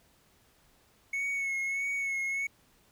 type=tone with vibrato; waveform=triangle; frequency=2200 Hz; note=C#7; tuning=14 cents flat; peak=-28 dBFS; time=1.13-2.47 s; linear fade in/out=5 ms; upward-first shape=sine; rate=1.6 Hz; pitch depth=31 cents each way; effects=pink hiss -65 dBFS RMS until 2.91 s